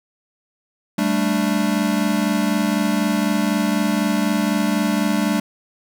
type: chord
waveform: square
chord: G suspended second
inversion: none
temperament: equal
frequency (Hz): 196 / 220 / 293.7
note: G3 / A3 / D4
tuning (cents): 0 / 0 / 0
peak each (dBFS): -22 / -22 / -23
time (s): 0.98-5.4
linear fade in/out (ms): 5
effects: none